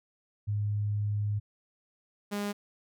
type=tone pair in turn; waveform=sine / sawtooth; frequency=103.83 / 204.4 Hz; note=G#2 / G#3; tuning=0 / -27 cents; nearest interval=octave; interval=1173 cents; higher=second; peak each=-27 dBFS; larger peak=neither; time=0.47-1.4 / 2.31-2.53 s; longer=first; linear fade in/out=20 ms; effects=none